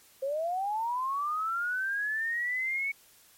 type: linear sweep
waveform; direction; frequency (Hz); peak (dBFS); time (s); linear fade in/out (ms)
sine; up; 523.3 to 2239; -28; 0.22-2.92; 10
effects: white hiss -59 dBFS RMS until 3.37 s + MP3 64 kbps